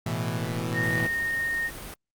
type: chord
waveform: sawtooth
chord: A suspended second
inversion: none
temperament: equal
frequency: 110 / 123.47 / 164.81 Hz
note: A2 / B2 / E3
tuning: 0 / 0 / 0 cents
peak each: -27 dBFS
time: 0.06-1.07 s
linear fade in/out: 5 ms
type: tone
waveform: sine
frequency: 1847 Hz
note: A#6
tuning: 16 cents flat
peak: -25 dBFS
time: 0.73-1.71 s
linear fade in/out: 50 ms
type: noise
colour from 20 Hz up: pink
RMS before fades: -39 dBFS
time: 0.83-1.94 s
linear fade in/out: 2 ms
effects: Opus 48 kbps